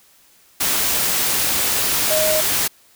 sine tone in noise, 622.3 Hz, D#5, in tune, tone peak -18 dBFS, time 2.1-2.41 s, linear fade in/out 10 ms, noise white, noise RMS -19 dBFS, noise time 0.6-2.68 s, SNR -2 dB, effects white hiss -53 dBFS RMS until 2.95 s

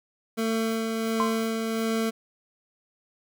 25% pulse tone with tremolo, 224.3 Hz, A3, 34 cents sharp, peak -20 dBFS, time 0.37-2.11 s, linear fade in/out 20 ms, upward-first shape sine, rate 1.4 Hz, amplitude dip 30%
sine tone with exponential decay, 1045 Hz, C6, 2 cents flat, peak -20 dBFS, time 1.2-1.48 s, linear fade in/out 0 ms, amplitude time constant 59 ms
effects none

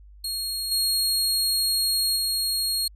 sawtooth tone with level steps, 4283 Hz, C8, 40 cents sharp, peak -24 / -18 / -20 dBFS, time 0.24-2.88 s, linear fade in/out 5 ms, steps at 0.71 / 2.16 s, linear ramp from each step 10 ms, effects added 50 Hz sine -45 dBFS peak until 2.95 s + resampled to 32000 Hz

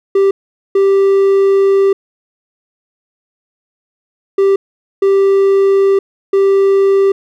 triangle tone bursts at uneven times, 392 Hz, G4, in tune, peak -5 dBFS, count 5, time 0.15-0.31 / 0.75-1.93 / 4.38-4.56 / 5.02-5.99 / 6.33-7.12 s, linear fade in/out 5 ms, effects none

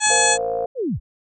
harmonic tone, 850 Hz, G#5, 40 cents sharp, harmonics 1 / 2 / 3 / 4 / 5 / 7 / 8 / 9 / 10, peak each -21 / -21 / -25 / -26 / -26 / -26 / -24 / -21 / -24 dBFS, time 0-0.38 s, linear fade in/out 50 ms
click train, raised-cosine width 1 ms, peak -25 dBFS, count 33, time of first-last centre 0.07-0.642 s, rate 55.9 Hz
sine chord, Bb suspended second, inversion none, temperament equal, 466.2 / 523.3 / 698.5 Hz, Bb4 / C5 / F5, 0 / 0 / 0 cents, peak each -25 dBFS, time 0.1-0.66 s, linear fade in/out 5 ms
sine linear sweep, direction down, 560 to 32.7 Hz, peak -20 dBFS, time 0.75-1 s, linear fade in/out 50 ms
effects none

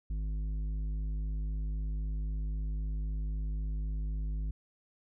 sine tone with tanh clipping, 51.91 Hz, G#1, in tune, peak -33 dBFS, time 0.1-4.51 s, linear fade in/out 5 ms, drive 9 dB, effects none

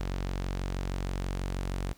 sawtooth tone with low-pass filter sweep, 46.25 Hz, F#1, in tune, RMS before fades -33 dBFS, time 0-1.93 s, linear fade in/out 0 ms, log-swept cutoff 5800 to 10000 Hz, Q 1, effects pink hiss -60 dBFS RMS until 1.97 s

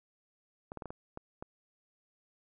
clicks, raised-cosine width 1 ms, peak -27 dBFS, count 7, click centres 0.719 / 0.773 / 0.822 / 0.857 / 0.905 / 1.174 / 1.425 s, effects none

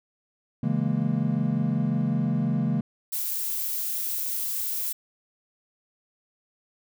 triangle chord, A# half-diminished seventh, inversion first, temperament equal with one note detuned, 138.59 / 164.24 / 207.7 / 233.1 Hz, C#3 / E3 / G#3 / A#3, 0 / -6 / 0 / 0 cents, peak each -26 dBFS, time 0.63-2.81 s, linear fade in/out 5 ms
violet noise, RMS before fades -29 dBFS, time 3.12-4.93 s, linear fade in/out 10 ms
effects none

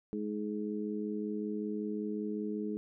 harmonic tone, 105.3 Hz, G#2, 24 cents sharp, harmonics 2 / 3 / 4, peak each -36 / -39 / -39 dBFS, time 0.13-2.77 s, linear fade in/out 0 ms, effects none

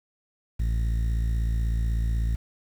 sawtooth tone with low-pass filter, 56.2 Hz, A1, 37 cents sharp, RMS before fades -25 dBFS, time 0.59-2.36 s, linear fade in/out 10 ms, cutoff 120 Hz, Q 0.61, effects 8-bit

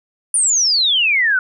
sine exponential sweep, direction down, 9610 to 1444 Hz, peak -12 dBFS, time 0.34-1.39 s, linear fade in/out 2 ms, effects none

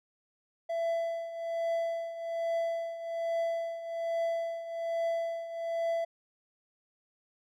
triangle tone with tremolo, 668 Hz, E5, 23 cents sharp, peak -25 dBFS, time 0.69-6.05 s, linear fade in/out 10 ms, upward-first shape triangle, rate 1.2 Hz, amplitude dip 75%, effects none

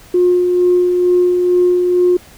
sine tone with tremolo, 357.8 Hz, F4, 42 cents sharp, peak -7 dBFS, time 0.14-2.17 s, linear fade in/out 5 ms, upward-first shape sine, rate 2.2 Hz, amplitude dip 35%, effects tanh soft clip ceiling -3 dBFS + pink hiss -42 dBFS RMS until 2.37 s

